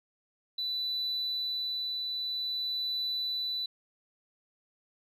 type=tone with tremolo; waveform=sine; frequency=3980 Hz; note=B7; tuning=13 cents sharp; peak=-28 dBFS; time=0.58-3.66 s; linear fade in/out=5 ms; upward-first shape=triangle; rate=0.51 Hz; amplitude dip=30%; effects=tanh soft clip ceiling -27 dBFS